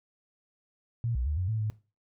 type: tone with pitch steps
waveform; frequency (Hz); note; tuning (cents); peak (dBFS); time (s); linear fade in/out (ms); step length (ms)
sine; 117 / 61.4 / 74.7 / 91.3 / 110.2 / 107.6; A#2 / B1 / D2 / F#2 / A2 / A2; +7 / -9 / +30 / -23 / +3 / -38; -27; 1.04-1.7; 0; 110
effects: noise-tail reverb RT60 0.3 s tail -18 dB re dry